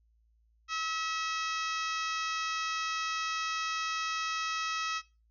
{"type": "harmonic tone", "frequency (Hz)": 645, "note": "E5", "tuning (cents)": -38, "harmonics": [2, 3, 4, 5, 6, 7, 8, 9, 10], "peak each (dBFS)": [-34, -41, -39, -43, -44, -48, -43, -46, -50], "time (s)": [0.68, 5.02], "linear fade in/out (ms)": 50, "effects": ["noise-tail reverb RT60 0.3 s tail -20 dB re dry", "added 56 Hz sine -65 dBFS peak until 5.3 s"]}